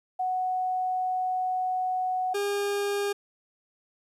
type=tone pair in turn; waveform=sine / 40% pulse; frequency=740 / 404.9 Hz; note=F#5 / G#4; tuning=0 / -44 cents; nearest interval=minor seventh; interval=1044 cents; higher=first; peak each=-25 dBFS; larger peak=neither; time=0.19-2.34 / 2.34-3.13 s; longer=first; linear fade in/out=10 ms; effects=resampled to 32000 Hz + 11-bit